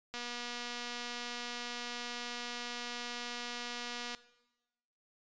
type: click train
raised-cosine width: 0.2 ms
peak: -24 dBFS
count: 967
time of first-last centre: 0.14-4.148 s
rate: 241 Hz
effects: noise-tail reverb RT60 1.0 s tail -18 dB re dry + resampled to 16000 Hz